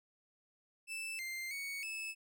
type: tone with pitch steps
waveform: 40% pulse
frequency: 2641 / 2094 / 2229 / 2612 Hz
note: E7 / C7 / C#7 / E7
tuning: +3 / +1 / +9 / -17 cents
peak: -39 dBFS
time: 0.87-2.15 s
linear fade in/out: 50 ms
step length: 320 ms
effects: none